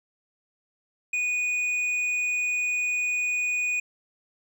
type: tone with hard clipping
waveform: sine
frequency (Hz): 2470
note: D#7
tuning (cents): -13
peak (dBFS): -25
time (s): 1.13-3.8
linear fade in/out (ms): 5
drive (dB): 5
effects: none